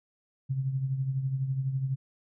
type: tone with tremolo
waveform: sine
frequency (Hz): 133.6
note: C3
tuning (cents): +36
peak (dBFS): -24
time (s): 0.49-1.96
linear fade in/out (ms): 20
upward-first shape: triangle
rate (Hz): 12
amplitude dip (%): 65
effects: none